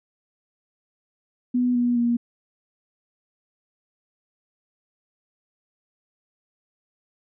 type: tone with pitch steps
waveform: sine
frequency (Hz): 247.3 / 242.4 / 237.5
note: B3 / B3 / A#3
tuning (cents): +3 / -32 / +33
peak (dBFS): -18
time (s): 1.54-2.17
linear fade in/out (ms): 10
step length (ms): 210
effects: none